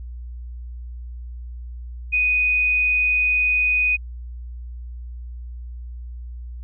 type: tone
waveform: sine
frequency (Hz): 2489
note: D#7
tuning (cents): 0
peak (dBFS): -16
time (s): 2.12-3.97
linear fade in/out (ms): 20
effects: added 60 Hz sine -31 dBFS peak until 6.63 s